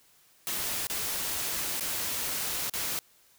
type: noise with dropouts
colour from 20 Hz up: white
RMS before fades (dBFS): -32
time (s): 0.47-2.99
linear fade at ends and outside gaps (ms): 0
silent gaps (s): 0.87-0.899 / 1.797-1.808 / 2.697-2.737
effects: white hiss -62 dBFS RMS until 3.38 s